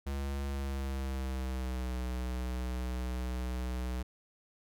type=tone with pitch glide; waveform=square; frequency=69.3 to 62.46 Hz; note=C#2 to B1; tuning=0 to +20 cents; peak=-34 dBFS; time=0.06-4.03 s; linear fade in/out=10 ms; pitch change=-180 cents; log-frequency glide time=0.47-1.97 s; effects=none